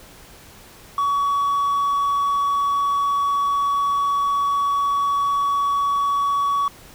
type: tone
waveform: triangle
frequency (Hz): 1129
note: C#6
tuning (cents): +31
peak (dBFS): -15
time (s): 0.98-6.68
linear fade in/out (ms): 2
effects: tanh soft clip ceiling -11 dBFS + pink hiss -45 dBFS RMS until 6.94 s